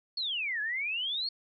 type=exponential two-way sweep; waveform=sine; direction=down then up; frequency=4435 to 1661.2 to 4435 Hz; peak=-30 dBFS; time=0.17-1.29 s; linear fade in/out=5 ms; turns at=0.61 s; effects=none